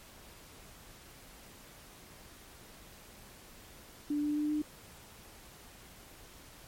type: tone with pitch steps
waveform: sine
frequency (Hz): 293.7 / 296.3 / 298.8 / 301.4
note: D4 / D4 / D4 / D4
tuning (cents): 0 / +15 / +30 / +45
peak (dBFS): -29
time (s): 4.1-4.62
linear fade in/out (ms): 5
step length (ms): 130
effects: pink hiss -54 dBFS RMS until 6.67 s + MP3 64 kbps